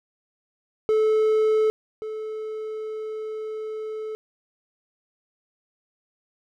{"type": "tone pair in turn", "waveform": "triangle", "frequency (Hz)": [434.4, 434.4], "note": ["A4", "A4"], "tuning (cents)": [-22, -22], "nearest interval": "unison", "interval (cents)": 0, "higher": "neither", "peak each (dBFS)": [-15, -27], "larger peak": "first", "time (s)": [[0.89, 1.7], [2.02, 4.15]], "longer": "second", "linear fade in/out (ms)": 0, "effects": []}